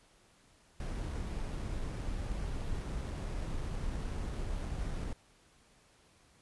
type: noise with sample-and-hold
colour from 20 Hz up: brown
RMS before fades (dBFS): -37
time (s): 0.8-5.13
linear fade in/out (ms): 2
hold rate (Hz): 7350
effects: pink hiss -65 dBFS RMS until 6.41 s + resampled to 24000 Hz